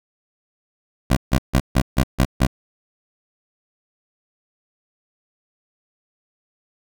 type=tone bursts; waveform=15% pulse; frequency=65.41 Hz; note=C2; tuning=in tune; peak=-7 dBFS; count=7; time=1.1-2.469 s; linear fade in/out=10 ms; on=67 ms; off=150 ms; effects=none